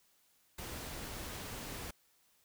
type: noise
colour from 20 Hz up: pink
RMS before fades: -44 dBFS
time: 0.58-1.91 s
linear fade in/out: 5 ms
effects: white hiss -71 dBFS RMS until 2.44 s